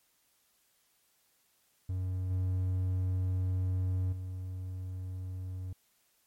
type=tone with level steps; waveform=triangle; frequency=92.5 Hz; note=F#2; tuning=in tune; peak=-29 / -26 / -34 dBFS; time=1.89-5.73 s; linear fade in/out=5 ms; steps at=2.3 / 4.12 s; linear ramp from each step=10 ms; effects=white hiss -71 dBFS RMS until 6.26 s + MP3 64 kbps